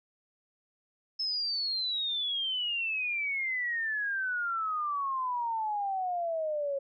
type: exponential sweep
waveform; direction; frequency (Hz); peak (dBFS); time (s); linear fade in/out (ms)
sine; down; 5250 to 546; -29; 1.19-6.79; 10
effects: none